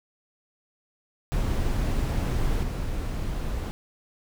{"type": "noise with level steps", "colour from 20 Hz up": "brown", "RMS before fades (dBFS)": [-25, -29], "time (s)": [1.32, 3.71], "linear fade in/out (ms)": 0, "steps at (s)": 2.63, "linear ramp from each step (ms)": 5, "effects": []}